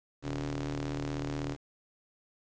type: ring-modulated tone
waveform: sawtooth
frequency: 76.4 Hz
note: D#2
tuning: 31 cents flat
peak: -26 dBFS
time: 0.22-1.57 s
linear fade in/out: 50 ms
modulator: 209 Hz
effects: resampled to 16000 Hz + 9-bit